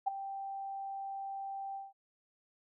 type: tone with ADSR envelope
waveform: sine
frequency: 784 Hz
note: G5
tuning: in tune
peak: -25 dBFS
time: 0.06-1.93 s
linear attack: 18 ms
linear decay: 10 ms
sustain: -13 dB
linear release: 180 ms
effects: none